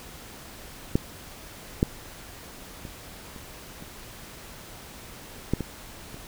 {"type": "clicks", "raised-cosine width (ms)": 3, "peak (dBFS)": [-7, -6, -25, -28, -29, -9, -16, -27], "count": 8, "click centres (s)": [0.955, 1.829, 2.852, 3.362, 3.825, 5.536, 5.607, 6.144], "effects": ["pink hiss -44 dBFS RMS until 6.27 s"]}